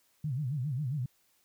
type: tone with vibrato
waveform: sine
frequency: 137 Hz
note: C#3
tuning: 20 cents flat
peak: -30 dBFS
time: 0.24-1.06 s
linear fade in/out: 5 ms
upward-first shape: sine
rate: 7.4 Hz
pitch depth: 220 cents each way
effects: white hiss -70 dBFS RMS until 1.44 s